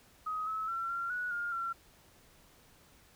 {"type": "tone with pitch steps", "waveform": "sine", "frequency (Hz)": [1260, 1296, 1354, 1377, 1468, 1413, 1362], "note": ["D#6", "E6", "E6", "F6", "F#6", "F6", "F6"], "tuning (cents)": [21, -30, 46, -25, -14, 20, -44], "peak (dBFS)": -33, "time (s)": [0.26, 1.73], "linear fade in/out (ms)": 10, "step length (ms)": 210, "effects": ["pink hiss -62 dBFS RMS until 3.15 s"]}